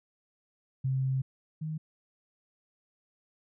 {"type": "tone pair in turn", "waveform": "sine", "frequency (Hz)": [132.3, 156.38], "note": ["C3", "D#3"], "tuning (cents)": [20, 9], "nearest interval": "minor third", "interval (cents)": 289, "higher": "second", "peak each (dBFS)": [-26, -32], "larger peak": "first", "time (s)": [[0.84, 1.22], [1.61, 1.78]], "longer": "first", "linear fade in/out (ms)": 10, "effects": []}